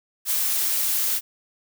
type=noise; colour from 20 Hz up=blue; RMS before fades=-23 dBFS; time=0.25-1.21 s; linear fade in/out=50 ms; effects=none